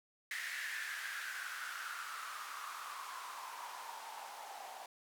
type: noise with band-pass filter sweep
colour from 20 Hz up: blue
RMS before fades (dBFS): -45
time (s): 0.31-4.86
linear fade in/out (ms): 2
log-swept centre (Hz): 1900 to 750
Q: 6.1
effects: none